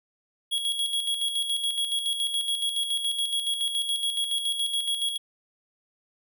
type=tone with tremolo; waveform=square; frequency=3322 Hz; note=G#7; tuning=in tune; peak=-24 dBFS; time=0.51-5.18 s; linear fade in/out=20 ms; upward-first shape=square; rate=7.1 Hz; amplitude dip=50%; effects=none